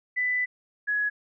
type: tone pair in turn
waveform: sine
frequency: 1993 / 1680 Hz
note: B6 / G#6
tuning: +15 / +19 cents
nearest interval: minor third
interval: 296 cents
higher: first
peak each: -23 dBFS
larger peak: neither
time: 0.16-0.46 / 0.87-1.1 s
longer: first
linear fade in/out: 20 ms
effects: none